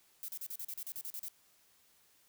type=noise bursts; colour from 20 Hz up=violet; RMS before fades=-42 dBFS; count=12; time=0.23-1.284 s; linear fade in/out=0 ms; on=53 ms; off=38 ms; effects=white hiss -68 dBFS RMS until 2.28 s